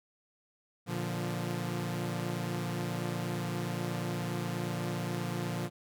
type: chord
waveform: sawtooth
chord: Bb major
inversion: none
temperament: equal with one note detuned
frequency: 117.69 / 146.83 / 174.61 Hz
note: Bb2 / D3 / F3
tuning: +17 / 0 / 0 cents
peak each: -33 / -35 / -32 dBFS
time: 0.86-5.7 s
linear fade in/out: 50 ms
effects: none